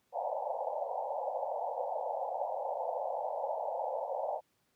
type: band-pass noise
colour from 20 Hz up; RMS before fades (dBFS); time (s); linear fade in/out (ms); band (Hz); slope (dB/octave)
pink; -36; 0.12-4.41; 50; 510 to 910; 96
effects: pink hiss -75 dBFS RMS until 4.75 s + high-pass 100 Hz 12 dB/octave